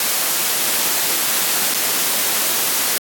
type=noise with dropouts; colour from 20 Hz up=white; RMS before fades=-18 dBFS; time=0-2.98 s; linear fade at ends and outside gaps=2 ms; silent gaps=1.74-1.744 s; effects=high-pass 200 Hz 12 dB/octave + AAC 64 kbps